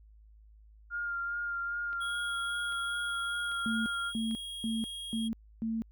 sine tone with vibrato, 1404 Hz, F6, 9 cents sharp, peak -32 dBFS, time 0.9-4.13 s, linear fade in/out 50 ms, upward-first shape sine, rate 2.5 Hz, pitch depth 20 cents each way
click train, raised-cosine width 0.3 ms, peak -36 dBFS, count 4, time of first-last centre 1.93-4.311 s, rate 1.26 Hz
square tone with pitch glide, 3322 to 3272 Hz, G#7 to G#7, 0 to -26 cents, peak -39 dBFS, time 2-5.29 s, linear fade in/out 20 ms, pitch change -26 cents, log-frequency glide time 3.11-4.7 s
sine tone bursts, 224.6 Hz, A3, 36 cents sharp, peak -30 dBFS, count 5, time 3.66-5.82 s, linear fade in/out 0 ms, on 200 ms, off 290 ms
effects added 53 Hz sine -54 dBFS peak until 5.91 s

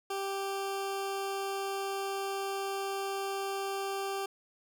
20% pulse tone, 392 Hz, G4, in tune, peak -28 dBFS, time 0.1-4.26 s, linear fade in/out 5 ms, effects none

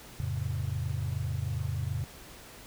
sine chord, F augmented, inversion none, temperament equal with one note detuned, 87.31 / 110 / 136.84 Hz, F2 / A2 / C#3, 0 / 0 / -22 cents, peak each -34 dBFS, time 0.2-2.04 s, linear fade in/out 0 ms, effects pink hiss -49 dBFS RMS until 2.66 s

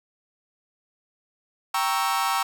40% pulse chord, G diminished seventh, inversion none, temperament equal, 784 / 932.3 / 1108.7 / 1318.5 Hz, G5 / Bb5 / Db6 / Fb6, 0 / 0 / 0 / 0 cents, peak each -27 dBFS, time 1.74-2.43 s, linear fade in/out 5 ms, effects none

